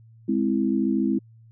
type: chord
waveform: sine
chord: Ab augmented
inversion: none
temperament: equal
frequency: 207.7 / 261.6 / 329.6 Hz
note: Ab3 / C4 / E4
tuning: 0 / 0 / 0 cents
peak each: -24 / -24 / -25 dBFS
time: 0.28-1.19 s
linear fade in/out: 10 ms
effects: added 113 Hz sine -48 dBFS peak until 1.51 s